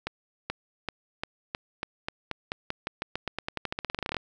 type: accelerating click train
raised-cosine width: 0.3 ms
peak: -14 dBFS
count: 30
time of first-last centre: 0.07-4.167 s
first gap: 430 ms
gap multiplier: 0.9
effects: none